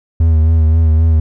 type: tone with vibrato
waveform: triangle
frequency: 80 Hz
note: D#2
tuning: 49 cents sharp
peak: -5 dBFS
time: 0.2-1.2 s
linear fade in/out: 5 ms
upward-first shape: sine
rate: 3.8 Hz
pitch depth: 39 cents each way
effects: none